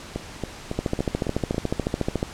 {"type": "two click trains", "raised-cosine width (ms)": 2, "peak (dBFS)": [-9, -13], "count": [21, 6], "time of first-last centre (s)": [[0.79, 2.229], [0.16, 1.545]], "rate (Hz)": [13.9, 3.61], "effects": ["pink hiss -40 dBFS RMS until 2.33 s", "low-pass 8000 Hz 12 dB/octave"]}